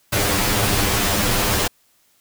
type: noise with comb filter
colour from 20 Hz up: pink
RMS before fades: -19 dBFS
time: 0.12-1.68 s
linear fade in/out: 10 ms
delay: 10 ms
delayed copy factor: +0.85
effects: white hiss -60 dBFS RMS until 2.2 s